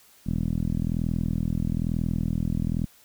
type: tone with low-pass filter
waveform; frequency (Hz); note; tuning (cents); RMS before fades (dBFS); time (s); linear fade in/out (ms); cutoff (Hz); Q
10% pulse; 41.09; E1; -5; -26; 0.26-2.86; 10; 220; 1.6
effects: white hiss -56 dBFS RMS until 3.04 s